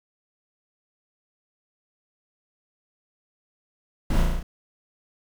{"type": "noise with echo", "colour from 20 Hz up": "brown", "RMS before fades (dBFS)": -20, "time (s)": [4.1, 4.22], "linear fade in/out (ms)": 5, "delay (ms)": 35, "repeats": 6, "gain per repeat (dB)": -2, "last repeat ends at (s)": 4.43, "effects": []}